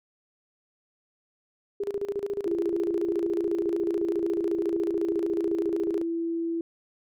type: tone with tremolo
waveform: sine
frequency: 403.3 Hz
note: G4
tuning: 49 cents sharp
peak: -25 dBFS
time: 1.8-6.02 s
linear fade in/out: 5 ms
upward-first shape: square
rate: 14 Hz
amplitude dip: 80%
type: tone with pitch glide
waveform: sine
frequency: 340 to 333.2 Hz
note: F4 to E4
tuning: -46 to +19 cents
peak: -26 dBFS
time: 2.46-6.61 s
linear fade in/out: 2 ms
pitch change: -35 cents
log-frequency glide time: 3.37-6.38 s
effects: none